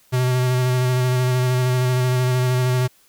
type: tone with vibrato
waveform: square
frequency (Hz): 126.5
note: B2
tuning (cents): +42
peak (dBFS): -17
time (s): 0.12-2.88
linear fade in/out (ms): 20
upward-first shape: square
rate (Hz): 13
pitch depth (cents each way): 14
effects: white hiss -56 dBFS RMS until 3.08 s